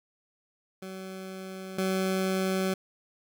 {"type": "tone pair in turn", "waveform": "20% pulse", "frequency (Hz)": [189.1, 189.1], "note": ["F#3", "F#3"], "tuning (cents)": [38, 38], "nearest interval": "unison", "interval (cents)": 0, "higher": "neither", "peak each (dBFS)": [-33, -21], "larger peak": "second", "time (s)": [[0.82, 1.78], [1.78, 2.74]], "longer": "neither", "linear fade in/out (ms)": 5, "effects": []}